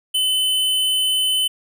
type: tone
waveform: square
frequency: 3032 Hz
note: F#7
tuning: 42 cents sharp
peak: -17 dBFS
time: 0.14-1.48 s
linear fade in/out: 10 ms
effects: none